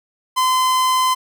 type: tone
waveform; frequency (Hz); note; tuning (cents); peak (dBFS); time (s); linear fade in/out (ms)
45% pulse; 1027; C6; -33; -14; 0.36-1.15; 20
effects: none